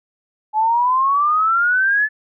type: exponential sweep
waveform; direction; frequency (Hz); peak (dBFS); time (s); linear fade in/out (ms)
sine; up; 850 to 1747; -13; 0.53-2.09; 50
effects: none